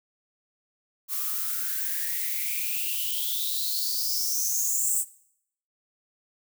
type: noise with high-pass filter sweep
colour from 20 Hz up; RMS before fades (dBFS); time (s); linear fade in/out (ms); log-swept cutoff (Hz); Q
violet; -28; 1.08-5.05; 50; 1100 to 8200; 9.5
effects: noise-tail reverb RT60 0.7 s tail -20 dB re dry